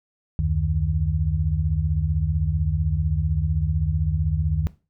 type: tone cluster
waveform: sine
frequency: 72.9 / 88.6 / 153.3 Hz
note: D2 / F2 / D#3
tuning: -12 / +25 / -25 cents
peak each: -24 dBFS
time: 0.39-4.67 s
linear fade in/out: 0 ms
effects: noise-tail reverb RT60 0.3 s tail -17 dB re dry